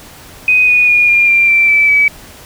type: tone with pitch steps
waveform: sine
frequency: 2500 / 2468 / 2437 / 2406 / 2376 / 2346 / 2316 / 2287 Hz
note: D#7 / D#7 / D#7 / D7 / D7 / D7 / D7 / D7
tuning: +8 / -15 / -37 / +41 / +20 / -2 / -25 / -47 cents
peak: -6 dBFS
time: 0.48-2.08 s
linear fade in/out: 2 ms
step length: 200 ms
effects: pink hiss -36 dBFS RMS until 2.45 s